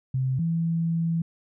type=tone pair in turn; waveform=sine; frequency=130.8 / 165.9 Hz; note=C3 / E3; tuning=0 / +11 cents; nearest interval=major third; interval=411 cents; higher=second; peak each=-22 dBFS; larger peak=neither; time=0.14-0.39 / 0.39-1.22 s; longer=second; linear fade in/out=5 ms; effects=none